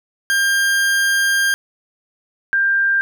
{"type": "tone pair in turn", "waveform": ["40% pulse", "sine"], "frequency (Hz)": [1600, 1589.9], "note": ["G6", "G6"], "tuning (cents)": [35, 24], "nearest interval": "unison", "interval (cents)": 11, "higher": "first", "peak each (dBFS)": -13, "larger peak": "neither", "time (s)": [[0.3, 1.54], [2.53, 3.01]], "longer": "first", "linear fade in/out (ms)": 0, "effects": []}